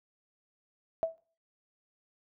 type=tone with exponential decay; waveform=sine; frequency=655 Hz; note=E5; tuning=11 cents flat; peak=-22 dBFS; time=1.03-1.18 s; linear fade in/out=0 ms; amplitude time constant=31 ms; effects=noise-tail reverb RT60 0.4 s tail -20 dB re dry